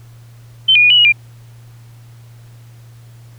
sine tone with pitch steps, 3084 / 2438 / 2454 / 2948 / 2895 / 2392 Hz, G7 / D#7 / D#7 / F#7 / F#7 / D7, -29 / -36 / -25 / -7 / -38 / +31 cents, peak -6 dBFS, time 0.68-1.124 s, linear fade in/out 10 ms, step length 74 ms, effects added 117 Hz sine -37 dBFS peak until 3.38 s + pink hiss -51 dBFS RMS until 3.38 s

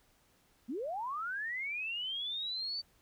sine linear sweep, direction up, 207.7 to 4600 Hz, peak -35 dBFS, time 0.68-2.82 s, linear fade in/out 20 ms, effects pink hiss -69 dBFS RMS until 3.01 s

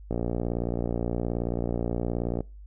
click train, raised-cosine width 2 ms, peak -15 dBFS, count 136, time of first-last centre 0.11-2.406 s, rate 58.8 Hz, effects noise-tail reverb RT60 0.3 s tail -25 dB re dry + added 50 Hz sine -42 dBFS peak until 2.66 s

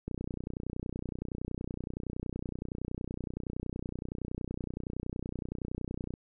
click train, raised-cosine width 3 ms, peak -23 dBFS, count 187, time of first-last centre 0.08-6.139 s, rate 30.7 Hz, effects none

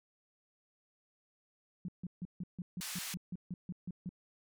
sine tone bursts, 178.9 Hz, F3, 42 cents sharp, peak -37 dBFS, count 13, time 1.85-4.092 s, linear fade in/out 2 ms, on 34 ms, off 150 ms
white band-pass noise, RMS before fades -42 dBFS, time 2.81-3.14 s, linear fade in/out 0 ms, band 1200 to 10000 Hz, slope 12 dB/octave
effects none

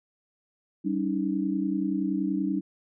sine tone cluster, 193 / 282.4 / 312.9 Hz, G3 / C#4 / D#4, -27 / +32 / +10 cents, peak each -29 dBFS, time 0.84-2.61 s, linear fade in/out 20 ms, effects none

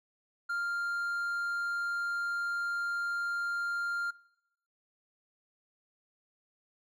triangle tone, 1396.9 Hz, F6, in tune, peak -29 dBFS, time 0.49-4.11 s, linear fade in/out 10 ms, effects noise-tail reverb RT60 0.9 s tail -22 dB re dry

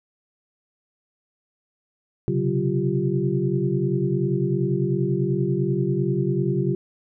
sine tone cluster, 129.6 / 139.8 / 187.4 / 347.7 / 390.5 Hz, C3 / C#3 / F#3 / F4 / G4, -16 / +15 / +22 / -8 / -7 cents, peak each -28 / -24 / -26 / -26 / -28 dBFS, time 2.28-6.75 s, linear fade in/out 0 ms, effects none

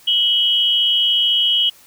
sine tone pair together, 2956 / 3242 Hz, F#7 / G#7, -2 / -42 cents, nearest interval major second, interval 160 cents, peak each -15 / -17 dBFS, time 0.07-1.7 s, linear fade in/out 10 ms, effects white hiss -48 dBFS RMS until 1.86 s

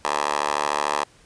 10% pulse tone with high-pass filter, 73.42 Hz, D2, in tune, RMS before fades -24 dBFS, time 0.05-1.04 s, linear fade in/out 0 ms, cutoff 780 Hz, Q 4, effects pink hiss -54 dBFS RMS until 1.25 s + resampled to 22050 Hz

